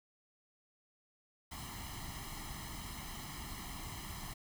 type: noise with comb filter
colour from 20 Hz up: pink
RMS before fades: -45 dBFS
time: 1.51-4.34 s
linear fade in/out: 10 ms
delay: 0.98 ms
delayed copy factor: +0.8
effects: none